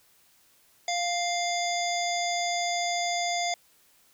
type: harmonic tone with a mistuned harmonic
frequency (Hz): 698.5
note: F5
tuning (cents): 0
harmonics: 1 / 3 / 5 / 7 / 9 / 10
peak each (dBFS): -28 / -33 / -35 / -36 / -38 / -38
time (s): 0.88-3.54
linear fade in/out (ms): 2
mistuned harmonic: 9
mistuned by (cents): +33
effects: white hiss -62 dBFS RMS until 4.13 s